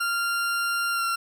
40% pulse tone with pitch glide, 1390 to 1369.3 Hz, F6 to F6, -9 to -35 cents, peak -23 dBFS, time 0-1.16 s, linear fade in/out 10 ms, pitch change -26 cents, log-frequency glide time 0.92-1.04 s, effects none

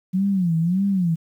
sine tone with vibrato, 180 Hz, F#3, 47 cents flat, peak -17 dBFS, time 0.13-1.16 s, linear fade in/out 20 ms, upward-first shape sine, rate 1.7 Hz, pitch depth 180 cents each way, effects 9-bit

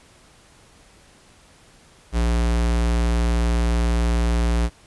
square tone, 58.27 Hz, A#1, in tune, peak -18 dBFS, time 2.12-4.7 s, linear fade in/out 50 ms, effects pink hiss -52 dBFS RMS until 4.86 s + resampled to 24000 Hz

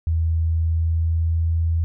sine tone with pitch glide, 81.5 to 82.49 Hz, E2 to E2, -19 to +2 cents, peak -17 dBFS, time 0.07-1.84 s, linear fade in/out 0 ms, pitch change +21 cents, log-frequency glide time 0.43-1.62 s, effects none

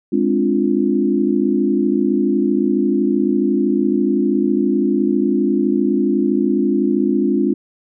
sine chord, D half-diminished seventh, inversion second, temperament equal, 207.7 / 261.6 / 293.7 / 349.2 Hz, Ab3 / C4 / D4 / F4, 0 / 0 / 0 / 0 cents, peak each -19 dBFS, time 0.12-7.54 s, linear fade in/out 10 ms, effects none

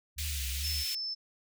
sine tone with vibrato, 70.5 Hz, C#2, 30 cents sharp, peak -34 dBFS, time 0.16-0.85 s, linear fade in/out 50 ms, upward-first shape sine, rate 2.3 Hz, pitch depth 130 cents each way
pink high-pass noise, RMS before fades -38 dBFS, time 0.18-0.95 s, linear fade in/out 5 ms, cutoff 2400 Hz, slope 24 dB/octave
sine tone, 5274 Hz, E8, in tune, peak -33 dBFS, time 0.63-1.15 s, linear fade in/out 20 ms
effects none

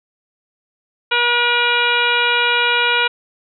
harmonic tone, 480 Hz, B4, 49 cents flat, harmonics 1 / 2 / 3 / 4 / 5 / 6 / 7 / 8, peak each -24 / -21 / -18 / -28 / -19 / -21 / -27 / -26 dBFS, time 1.11-3.08 s, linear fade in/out 10 ms, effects none

